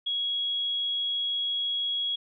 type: tone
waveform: sine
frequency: 3322 Hz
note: G#7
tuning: in tune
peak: -26 dBFS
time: 0.06-2.16 s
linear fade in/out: 10 ms
effects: none